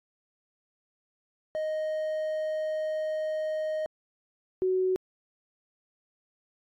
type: tone pair in turn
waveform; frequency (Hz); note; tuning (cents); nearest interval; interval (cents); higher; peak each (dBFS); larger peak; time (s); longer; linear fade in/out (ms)
triangle / sine; 622.3 / 372.5; D#5 / F#4; 0 / +12; major sixth; 888; first; -26 / -23; second; 1.55-3.86 / 4.62-4.96; first; 0
effects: AAC 64 kbps